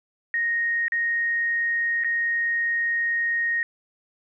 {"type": "tone with dropouts", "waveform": "sine", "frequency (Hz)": 1864.7, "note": "A#6", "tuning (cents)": 0, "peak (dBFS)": -21, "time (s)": [0.34, 3.63], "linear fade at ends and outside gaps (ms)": 1, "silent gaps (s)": [[0.882, 0.921], [2.037, 2.045]], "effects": []}